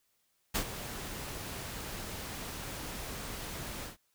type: noise with ADSR envelope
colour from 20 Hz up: pink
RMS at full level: -29 dBFS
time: 0.54-3.97 s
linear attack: 16 ms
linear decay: 81 ms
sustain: -12 dB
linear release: 130 ms
effects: white hiss -75 dBFS RMS until 4.14 s